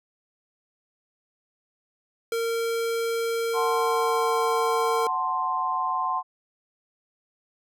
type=tone with pitch glide; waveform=square; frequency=460 to 456.8 Hz; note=A#4 to A#4; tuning=-23 to -35 cents; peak=-25 dBFS; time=2.32-5.07 s; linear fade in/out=2 ms; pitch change=-12 cents; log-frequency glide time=3.62-4.33 s
type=chord; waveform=sine; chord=F# diminished; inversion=none; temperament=equal; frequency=740 / 880 / 1046.5 Hz; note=F#5 / A5 / C6; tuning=0 / 0 / 0 cents; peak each=-30 / -31 / -25 dBFS; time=3.53-6.23 s; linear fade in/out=50 ms
effects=none